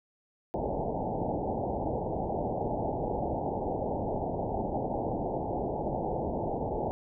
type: low-pass noise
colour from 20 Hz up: white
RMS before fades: -32 dBFS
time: 0.54-6.91 s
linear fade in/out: 0 ms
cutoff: 870 Hz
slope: 96 dB/octave
effects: none